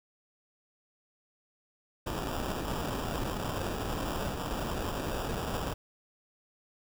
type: noise with sample-and-hold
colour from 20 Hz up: pink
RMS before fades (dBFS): -34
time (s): 2.06-5.74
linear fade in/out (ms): 10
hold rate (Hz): 2100
effects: none